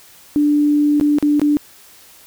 sine tone with dropouts, 294.3 Hz, D4, 4 cents sharp, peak -11 dBFS, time 0.36-1.57 s, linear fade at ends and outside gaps 0 ms, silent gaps 0.999-1.011 / 1.185-1.226 / 1.396-1.416 s, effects white hiss -45 dBFS RMS until 2.26 s

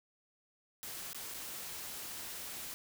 white noise with dropouts, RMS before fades -44 dBFS, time 0.83-2.74 s, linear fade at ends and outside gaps 0 ms, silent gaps 1.131-1.146 / 1.339-1.344 s, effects none

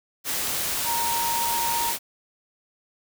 sine tone in noise, 932.3 Hz, A#5, in tune, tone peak -25 dBFS, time 0.84-1.94 s, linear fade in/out 50 ms, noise white, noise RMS -27 dBFS, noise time 0.24-1.99 s, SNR -1 dB, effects none

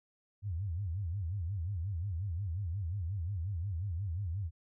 sine tone with vibrato, 91.4 Hz, F#2, 21 cents flat, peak -33 dBFS, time 0.42-4.51 s, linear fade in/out 50 ms, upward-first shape sine, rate 5.6 Hz, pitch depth 230 cents each way, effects none

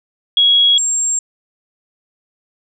sine tone pair in turn, 3322 / 7458 Hz, G#7 / A#8, 0 / 0 cents, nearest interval octave + major second, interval 1400 cents, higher second, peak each -8 / -14 dBFS, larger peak first, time 0.37-0.78 / 0.78-1.19 s, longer neither, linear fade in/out 2 ms, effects none

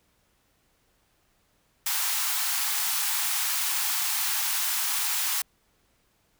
white high-pass noise, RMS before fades -27 dBFS, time 1.86-5.42 s, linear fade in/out 5 ms, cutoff 750 Hz, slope 96 dB/octave, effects pink hiss -68 dBFS RMS until 6.39 s

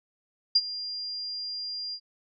sine tone with ADSR envelope, 4800 Hz, D8, 37 cents sharp, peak -15 dBFS, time 0.55-2 s, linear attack 9 ms, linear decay 44 ms, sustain -17 dB, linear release 66 ms, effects none

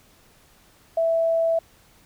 sine tone, 659.3 Hz, E5, in tune, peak -18 dBFS, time 0.97-1.59 s, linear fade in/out 5 ms, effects pink hiss -56 dBFS RMS until 2.05 s

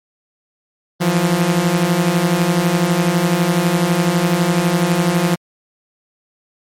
sawtooth beating tone pair, 164.81 / 176.81 Hz, E3 / F3, 0 / +22 cents, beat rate 12 Hz, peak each -14 / -11 dBFS, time 1-5.36 s, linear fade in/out 20 ms, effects MP3 64 kbps

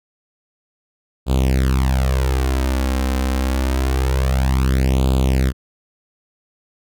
sawtooth tone with flanger, 65.41 Hz, C2, in tune, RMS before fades -17 dBFS, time 1.26-5.53 s, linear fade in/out 50 ms, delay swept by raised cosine 0.26 to 3.86 ms, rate 0.26 Hz, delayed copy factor +0.85, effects none

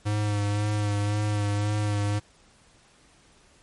square tone with vibrato, 103.83 Hz, G#2, in tune, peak -24 dBFS, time 0.05-2.2 s, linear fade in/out 20 ms, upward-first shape sine, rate 1.9 Hz, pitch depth 25 cents each way, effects pink hiss -58 dBFS RMS until 3.62 s + MP3 48 kbps

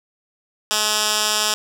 10% pulse tone with band-pass filter, 212.8 Hz, G#3, 42 cents sharp, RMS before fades -20 dBFS, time 0.71-1.54 s, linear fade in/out 0 ms, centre 6000 Hz, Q 0.9, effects none

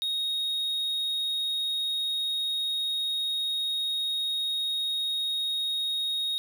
triangle tone, 3745 Hz, A#7, 7 cents sharp, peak -25 dBFS, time 0.02-6.38 s, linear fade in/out 0 ms, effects none

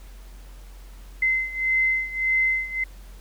sine beating tone pair, 2061 / 2062.7 Hz, C7 / C7, -27 / -25 cents, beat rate 1.7 Hz, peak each -22 / -25 dBFS, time 1.22-2.84 s, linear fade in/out 5 ms, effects added 45 Hz sine -40 dBFS peak until 3.2 s + pink hiss -53 dBFS RMS until 3.2 s

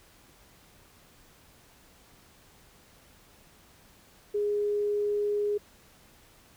sine tone, 413.4 Hz, G#4, 8 cents flat, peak -25 dBFS, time 4.34-5.58 s, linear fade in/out 10 ms, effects pink hiss -58 dBFS RMS until 6.56 s

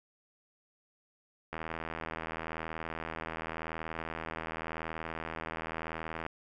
click train, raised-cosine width 0.5 ms, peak -22 dBFS, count 384, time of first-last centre 1.53-6.264 s, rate 80.9 Hz, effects none

